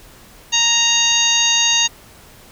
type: harmonic tone with a mistuned harmonic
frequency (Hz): 932.3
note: A#5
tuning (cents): 0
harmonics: 1 / 2 / 3 / 4 / 5 / 6 / 7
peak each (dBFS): -26 / -25 / -18 / -18 / -24 / -29 / -17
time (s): 0.52-1.88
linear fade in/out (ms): 20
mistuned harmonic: 6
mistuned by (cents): +77
effects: pink hiss -44 dBFS RMS until 2.51 s